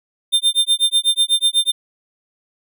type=tone with tremolo; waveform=square; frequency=3600 Hz; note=A7; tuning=39 cents sharp; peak=-11 dBFS; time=0.32-1.72 s; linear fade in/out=20 ms; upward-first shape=sine; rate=8.1 Hz; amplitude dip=100%; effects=none